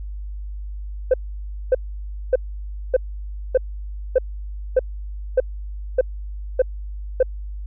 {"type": "tone bursts", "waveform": "sine", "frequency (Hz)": 513, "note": "C5", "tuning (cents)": -34, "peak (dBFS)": -9, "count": 11, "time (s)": [1.11, 7.229], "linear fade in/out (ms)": 5, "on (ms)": 29, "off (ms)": 580, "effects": ["tanh soft clip ceiling -9 dBFS", "added 50 Hz sine -28 dBFS peak until 7.66 s"]}